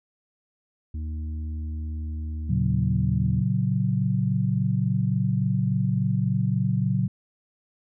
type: harmonic tone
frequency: 77.78 Hz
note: D#2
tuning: in tune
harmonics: 1 / 3 / 4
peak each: -28 / -41 / -48 dBFS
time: 0.94-3.42 s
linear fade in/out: 5 ms
type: chord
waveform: sine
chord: F# major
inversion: first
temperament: equal with one note detuned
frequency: 115.07 / 138.59 / 185 Hz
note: A#2 / C#3 / F#3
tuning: -22 / 0 / 0 cents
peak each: -25 dBFS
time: 2.49-7.08 s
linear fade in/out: 10 ms
effects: none